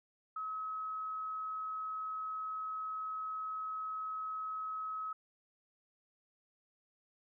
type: tone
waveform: sine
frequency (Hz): 1281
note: E6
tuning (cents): -50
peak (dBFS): -37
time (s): 0.36-5.13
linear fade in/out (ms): 5
effects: none